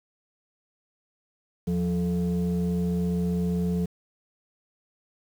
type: tone with frequency modulation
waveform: sine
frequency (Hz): 176.6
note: F3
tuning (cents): +20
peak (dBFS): -22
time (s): 1.67-3.86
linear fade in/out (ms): 10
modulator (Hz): 258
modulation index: 0.64
effects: tanh soft clip ceiling -18 dBFS + 8-bit